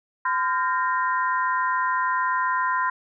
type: tone cluster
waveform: sine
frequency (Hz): 1019 / 1398 / 1585 / 1847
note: C6 / F6 / G6 / A#6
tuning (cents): -46 / +1 / +19 / -16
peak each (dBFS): -22 / -29 / -31 / -30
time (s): 0.25-2.9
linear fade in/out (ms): 5
effects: none